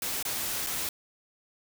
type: noise with dropouts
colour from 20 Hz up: white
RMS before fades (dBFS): -32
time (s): 0.02-0.89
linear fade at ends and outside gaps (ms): 2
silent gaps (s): 0.227-0.251 / 0.665-0.669
effects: none